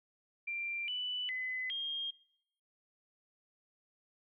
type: tone with pitch steps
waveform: sine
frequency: 2368 / 2980 / 2022 / 3226 Hz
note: D7 / F#7 / B6 / G7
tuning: +14 / +12 / +40 / +49 cents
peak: -35 dBFS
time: 0.47-2.11 s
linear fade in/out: 10 ms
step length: 410 ms
effects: noise-tail reverb RT60 0.8 s tail -25 dB re dry